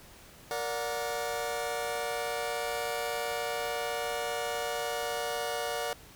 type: chord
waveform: sawtooth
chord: Bb augmented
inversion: none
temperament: just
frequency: 466.2 / 582.7 / 728.4 Hz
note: Bb4 / D5 / F#5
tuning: 0 / -14 / -27 cents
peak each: -32 dBFS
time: 0.51-5.93 s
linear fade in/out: 0 ms
effects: pink hiss -53 dBFS RMS until 6.15 s